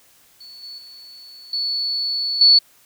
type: tone with level steps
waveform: sine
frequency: 4435 Hz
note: C#8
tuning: in tune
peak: -38 / -33 / -39 / -20 / -8 dBFS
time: 0.4-2.59 s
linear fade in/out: 10 ms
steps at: 0.63 / 0.78 / 1.53 / 2.41 s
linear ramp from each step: 2 ms
effects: white hiss -54 dBFS RMS until 2.85 s